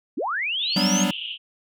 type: linear sweep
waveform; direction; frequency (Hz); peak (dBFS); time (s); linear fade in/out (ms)
sine; up; 201.8 to 6680; -23; 0.17-1.04; 10
type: band-pass noise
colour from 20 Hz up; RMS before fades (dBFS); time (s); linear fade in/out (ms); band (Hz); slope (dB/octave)
pink; -32; 0.58-1.38; 50; 2800 to 3200; 96
type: chord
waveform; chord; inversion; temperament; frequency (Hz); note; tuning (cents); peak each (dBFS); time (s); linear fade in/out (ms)
square; G major seventh; third; equal; 185 / 196 / 246.9 / 293.7; F#3 / G3 / B3 / D4; 0 / 0 / 0 / 0; -25 / -24 / -28 / -29; 0.76-1.11; 5
effects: none